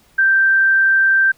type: tone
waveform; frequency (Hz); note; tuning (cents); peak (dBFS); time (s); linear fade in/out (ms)
sine; 1568; G6; 0; -10; 0.18-1.32; 10
effects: pink hiss -54 dBFS RMS until 1.37 s

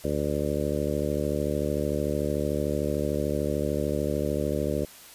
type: harmonic tone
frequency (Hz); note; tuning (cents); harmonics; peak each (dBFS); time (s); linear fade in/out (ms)
73.42; D2; 0; 1 / 2 / 3 / 4 / 5 / 6 / 7 / 8; -33 / -33 / -33 / -33 / -33 / -33 / -33 / -33; 0.04-4.85; 5
effects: white hiss -48 dBFS RMS until 5.14 s + resampled to 32000 Hz

